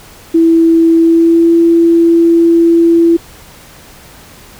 sine tone with pitch glide, 329.6 to 335.4 Hz, E4 to E4, 0 to +30 cents, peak -4 dBFS, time 0.34-3.17 s, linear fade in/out 10 ms, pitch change +30 cents, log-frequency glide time 0.96-1.53 s, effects pink hiss -37 dBFS RMS until 4.59 s

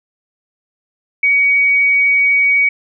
sine tone, 2254 Hz, C#7, 28 cents sharp, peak -9 dBFS, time 1.23-2.69 s, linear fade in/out 5 ms, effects none

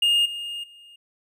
triangle tone with level steps, 2835 Hz, F7, 25 cents sharp, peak -15 / -28 / -44 dBFS, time 0.02-0.96 s, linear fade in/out 5 ms, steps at 0.25 / 0.63 s, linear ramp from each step 10 ms, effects none

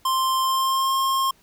square tone with pitch glide, 1050 to 1069 Hz, C6 to C6, +6 to +37 cents, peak -20 dBFS, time 0.05-1.31 s, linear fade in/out 5 ms, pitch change +31 cents, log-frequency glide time 0.42-0.95 s, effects pink hiss -58 dBFS RMS until 1.42 s

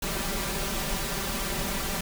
pink noise with comb filter, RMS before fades -30 dBFS, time 0.02-2.01 s, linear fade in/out 5 ms, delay 5.1 ms, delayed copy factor +0.8, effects none

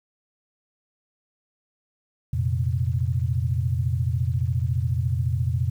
sine chord, F suspended fourth, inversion none, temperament equal, 87.31 / 116.54 / 130.81 Hz, F2 / Bb2 / C3, 0 / 0 / 0 cents, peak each -25 / -25 / -26 dBFS, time 2.33-5.7 s, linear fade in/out 5 ms, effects 9-bit

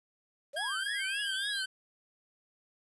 sine linear sweep, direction up, 520 to 4302 Hz, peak -37 dBFS, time 0.53-1.64 s, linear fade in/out 20 ms
25% pulse tone with vibrato, 1600 Hz, G6, 35 cents sharp, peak -29 dBFS, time 0.56-1.66 s, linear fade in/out 10 ms, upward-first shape triangle, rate 3.5 Hz, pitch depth 92 cents each way
effects resampled to 24000 Hz + 10-bit

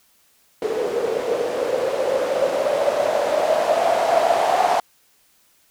violet noise with low-pass filter sweep, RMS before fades -20 dBFS, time 0.62-4.8 s, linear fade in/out 2 ms, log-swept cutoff 440 to 730 Hz, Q 8.6, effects white hiss -59 dBFS RMS until 5.7 s

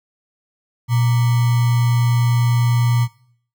sine tone with sample-and-hold, 120 Hz, B2, 49 cents flat, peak -13 dBFS, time 0.88-3.08 s, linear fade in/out 50 ms, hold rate 1050 Hz, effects noise-tail reverb RT60 0.6 s tail -20 dB re dry

